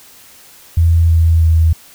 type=tone with pitch steps; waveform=sine; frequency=83.3 / 82.2 / 81.12 Hz; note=E2 / E2 / E2; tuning=+19 / -4 / -27 cents; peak=-7 dBFS; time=0.77-1.73 s; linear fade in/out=5 ms; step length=320 ms; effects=white hiss -42 dBFS RMS until 1.94 s